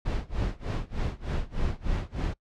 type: noise with tremolo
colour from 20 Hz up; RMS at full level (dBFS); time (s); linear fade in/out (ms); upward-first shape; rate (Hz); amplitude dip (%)
brown; -26; 0.05-2.34; 10; sine; 3.3; 95
effects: noise-tail reverb RT60 0.1 s tail -23 dB re dry + low-pass 5000 Hz 12 dB/octave